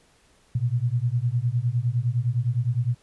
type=beating tone pair; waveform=sine; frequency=116 / 125.8 Hz; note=A#2 / B2; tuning=-8 / +32 cents; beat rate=9.8 Hz; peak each=-24 / -24 dBFS; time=0.55-2.95 s; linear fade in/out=5 ms; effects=pink hiss -60 dBFS RMS until 3.02 s + resampled to 24000 Hz